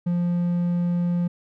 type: tone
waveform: triangle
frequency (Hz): 174.61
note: F3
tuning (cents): 0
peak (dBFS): -18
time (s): 0.06-1.28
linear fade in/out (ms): 10
effects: none